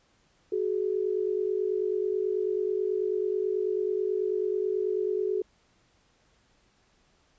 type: tone pair together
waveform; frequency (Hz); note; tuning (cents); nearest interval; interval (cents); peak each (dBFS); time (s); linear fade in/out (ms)
sine; 374.2 / 423.4; F#4 / G#4; +20 / +33; major second; 213; -28; 0.52-5.42; 5
effects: pink hiss -66 dBFS RMS until 7.38 s + resampled to 16000 Hz